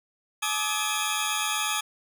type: tone cluster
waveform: 20% pulse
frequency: 852 / 1185 / 1273 / 3239 / 3418 Hz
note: G#5 / D6 / D#6 / G#7 / G#7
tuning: +44 / +15 / +39 / -44 / +49 cents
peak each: -27 dBFS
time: 0.42-1.81 s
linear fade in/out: 10 ms
effects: none